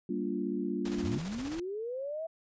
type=chord; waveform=sine; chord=G minor seventh; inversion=none; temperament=equal with one note detuned; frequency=196 / 233.1 / 288.6 / 349.2 Hz; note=G3 / Bb3 / D4 / F4; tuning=0 / 0 / -30 / 0 cents; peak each=-36 dBFS; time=0.09-1.18 s; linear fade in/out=5 ms
type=noise with tremolo; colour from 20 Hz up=pink; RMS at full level=-42 dBFS; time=0.85-1.6 s; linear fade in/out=5 ms; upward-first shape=square; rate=15 Hz; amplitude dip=45%
type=linear sweep; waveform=sine; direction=up; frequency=74.8 to 662 Hz; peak=-34 dBFS; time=1.03-2.27 s; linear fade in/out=10 ms
effects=resampled to 16000 Hz